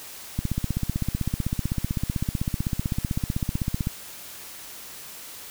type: click train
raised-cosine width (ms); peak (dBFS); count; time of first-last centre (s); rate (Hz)
5; -12; 56; 0.39-3.871; 15.8
effects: white hiss -41 dBFS RMS until 5.5 s